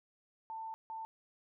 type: tone bursts at uneven times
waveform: sine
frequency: 891 Hz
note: A5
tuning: 22 cents sharp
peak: -40 dBFS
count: 2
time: 0.5-0.74 / 0.9-1.05 s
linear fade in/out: 0 ms
effects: none